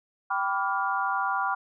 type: tone cluster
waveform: sine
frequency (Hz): 781 / 989 / 1162 / 1408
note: G5 / B5 / D6 / F6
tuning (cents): -7 / +2 / -19 / +14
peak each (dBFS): -30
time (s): 0.3-1.55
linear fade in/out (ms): 10
effects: none